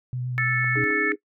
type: tone with vibrato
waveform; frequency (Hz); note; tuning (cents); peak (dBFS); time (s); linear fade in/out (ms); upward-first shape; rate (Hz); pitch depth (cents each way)
sine; 125.2; B2; +24; -26; 0.13-0.84; 0; triangle; 8.5; 21
type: harmonic tone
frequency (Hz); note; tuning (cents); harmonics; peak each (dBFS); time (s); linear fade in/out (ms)
440; A4; 0; 3 / 4 / 5; -31 / -24 / -25; 0.38-1.12; 0
type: clicks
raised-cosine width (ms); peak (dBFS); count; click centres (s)
1; -29; 3; 0.644 / 0.756 / 0.905
type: chord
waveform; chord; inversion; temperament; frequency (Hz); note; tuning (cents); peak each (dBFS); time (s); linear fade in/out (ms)
sine; C# suspended second; none; equal; 277.2 / 311.1 / 415.3; C#4 / D#4 / G#4; 0 / 0 / 0; -34 / -29 / -28; 0.75-1.16; 20
effects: noise-tail reverb RT60 0.1 s tail -20 dB re dry